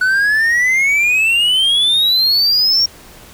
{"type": "exponential sweep", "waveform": "triangle", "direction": "up", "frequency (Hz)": [1480, 5588], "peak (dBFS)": -9, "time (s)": [0.01, 2.86], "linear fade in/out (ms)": 5, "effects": ["pink hiss -40 dBFS RMS until 3.33 s"]}